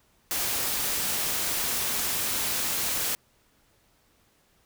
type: noise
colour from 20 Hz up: white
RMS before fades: -28 dBFS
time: 0.31-3.15 s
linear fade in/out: 0 ms
effects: pink hiss -65 dBFS RMS until 4.65 s